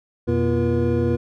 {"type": "tone cluster", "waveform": "triangle", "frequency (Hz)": [87.2, 122.7, 241, 343.7, 480.4], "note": ["F2", "B2", "B3", "F4", "B4"], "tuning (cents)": [-2, -11, -42, -28, -48], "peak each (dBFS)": -22, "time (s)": [0.27, 1.17], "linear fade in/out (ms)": 20, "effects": []}